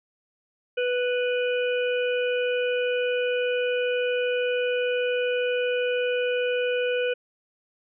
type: harmonic tone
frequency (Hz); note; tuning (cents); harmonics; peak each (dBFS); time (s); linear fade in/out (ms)
493.9; B4; 0; 1 / 3 / 5 / 6; -23 / -32 / -33 / -36; 0.77-7.14; 10
effects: none

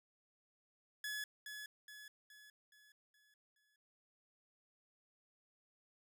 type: tone with echo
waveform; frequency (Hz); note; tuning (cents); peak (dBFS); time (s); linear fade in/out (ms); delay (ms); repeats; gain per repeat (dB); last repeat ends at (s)
sawtooth; 1701; G#6; +41; -37; 1.04-1.24; 2; 420; 6; -6; 3.76
effects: none

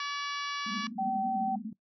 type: harmonic tone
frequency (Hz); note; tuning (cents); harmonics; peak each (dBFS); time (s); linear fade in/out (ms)
572; D5; -46; 2 / 3 / 4 / 5 / 6 / 7 / 8 / 9 / 10; -35 / -39 / -41 / -43 / -45 / -46 / -47 / -48 / -49; 0-0.87; 2
type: band-pass noise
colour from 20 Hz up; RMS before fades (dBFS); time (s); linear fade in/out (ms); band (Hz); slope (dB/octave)
white; -38; 0.66-1.73; 5; 200 to 240; 96
type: tone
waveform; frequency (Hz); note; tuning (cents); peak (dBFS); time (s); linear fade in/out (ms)
sine; 768; G5; -36; -28; 0.98-1.56; 10
effects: noise-tail reverb RT60 0.1 s tail -21 dB re dry

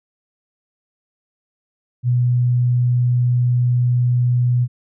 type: tone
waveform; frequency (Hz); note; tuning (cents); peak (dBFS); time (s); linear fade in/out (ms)
sine; 123; B2; -7; -13; 2.03-4.68; 50
effects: none

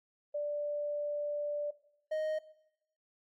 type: tone pair in turn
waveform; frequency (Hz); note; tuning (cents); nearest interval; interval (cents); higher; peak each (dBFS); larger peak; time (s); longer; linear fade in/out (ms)
sine / triangle; 587.3 / 622.2; D5 / D#5; 0 / 0; minor second; 100; second; -32 / -29; second; 0.34-1.71 / 2.11-2.39; first; 10
effects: noise-tail reverb RT60 0.8 s tail -18 dB re dry + AAC 64 kbps

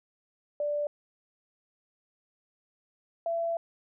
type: tone pair in turn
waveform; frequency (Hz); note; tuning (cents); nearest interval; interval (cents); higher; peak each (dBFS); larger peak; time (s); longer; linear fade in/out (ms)
sine; 587.3 / 671.3; D5 / E5; 0 / +31; major second; 231; second; -27; neither; 0.6-0.87 / 3.26-3.57; second; 2
effects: none

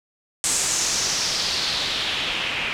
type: noise with low-pass filter sweep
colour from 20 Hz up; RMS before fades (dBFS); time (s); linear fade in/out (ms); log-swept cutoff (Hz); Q
white; -24; 0.44-2.73; 0; 8000 to 2500; 3
effects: none

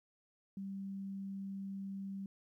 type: tone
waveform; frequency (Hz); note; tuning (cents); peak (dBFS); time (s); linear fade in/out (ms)
sine; 195.3; G3; -6; -40; 0.57-2.26; 2
effects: 13-bit

